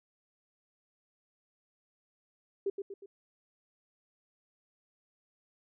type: tone with echo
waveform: sine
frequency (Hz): 395.3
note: G4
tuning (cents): +15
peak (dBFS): -28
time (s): 2.66-2.7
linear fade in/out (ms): 5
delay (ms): 120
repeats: 3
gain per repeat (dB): -6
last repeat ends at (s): 3.06
effects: none